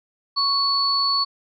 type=tone pair together; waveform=sine; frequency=1108 / 4432 Hz; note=C#6 / C#8; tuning=-1 / -1 cents; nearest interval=2 octaves; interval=2400 cents; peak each=-23 / -19 dBFS; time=0.36-1.25 s; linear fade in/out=20 ms; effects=none